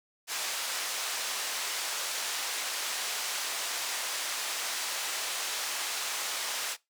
white band-pass noise, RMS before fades -34 dBFS, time 0.27-6.77 s, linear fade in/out 50 ms, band 610 to 7400 Hz, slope 12 dB/octave, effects noise-tail reverb RT60 0.2 s tail -21 dB re dry

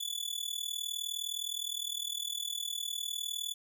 sawtooth tone with amplitude modulation, 3455 Hz, A7, 32 cents flat, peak -28 dBFS, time 0-3.54 s, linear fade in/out 10 ms, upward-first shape sine, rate 39.6 Hz, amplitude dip 85%, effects none

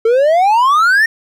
triangle exponential sweep, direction up, 440 to 1863 Hz, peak -6 dBFS, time 0.05-1.06 s, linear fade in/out 5 ms, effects none

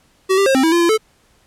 square tone with pitch steps, 379.6 / 394.7 / 535 / 263.7 / 324.4 / 343.4 / 340.9 / 436.7 Hz, F#4 / G4 / C5 / C4 / E4 / F4 / F4 / A4, +44 / +12 / +38 / +14 / -28 / -29 / -42 / -13 cents, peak -12 dBFS, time 0.29-0.978 s, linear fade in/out 20 ms, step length 86 ms, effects pink hiss -56 dBFS RMS until 1.46 s + low-pass 11000 Hz 12 dB/octave

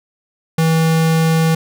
square tone, 161.9 Hz, E3, 31 cents flat, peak -12 dBFS, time 0.58-1.55 s, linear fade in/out 5 ms, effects none

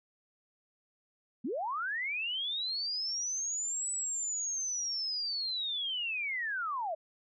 sine linear two-way sweep, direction up then down, 196 to 7950 to 603 Hz, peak -32 dBFS, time 1.44-6.95 s, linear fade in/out 10 ms, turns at 3.91 s, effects none

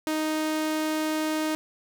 sawtooth tone, 311.1 Hz, D#4, in tune, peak -21 dBFS, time 0.07-1.55 s, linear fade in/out 0 ms, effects none

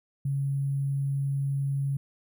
sine tone with sample-and-hold, 138.59 Hz, C#3, in tune, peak -25 dBFS, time 0.25-1.97 s, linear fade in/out 5 ms, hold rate 11025 Hz, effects none

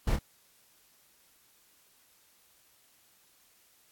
brown noise with echo, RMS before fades -26 dBFS, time 0.07-0.16 s, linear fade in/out 5 ms, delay 29 ms, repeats 1, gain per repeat -7 dB, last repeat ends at 0.189 s, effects white hiss -64 dBFS RMS until 3.91 s + AAC 64 kbps

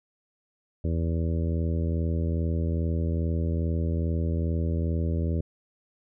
harmonic tone, 82.41 Hz, E2, in tune, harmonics 1 / 2 / 3 / 4 / 5 / 6 / 7, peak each -25 / -31 / -35 / -37 / -39 / -41 / -42 dBFS, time 0.84-5.41 s, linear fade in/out 5 ms, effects none

